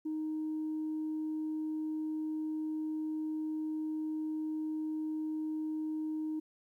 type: tone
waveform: sine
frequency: 311.1 Hz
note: D#4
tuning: in tune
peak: -32 dBFS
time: 0.05-6.4 s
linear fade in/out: 10 ms
effects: tanh soft clip ceiling -30 dBFS + 12-bit